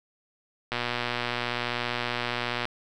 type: click train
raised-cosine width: 0.3 ms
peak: -12 dBFS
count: 235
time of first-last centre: 0.72-2.654 s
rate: 121 Hz
effects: none